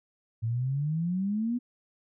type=exponential sweep; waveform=sine; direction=up; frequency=110 to 248.5 Hz; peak=-26 dBFS; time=0.42-1.59 s; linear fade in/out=20 ms; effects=none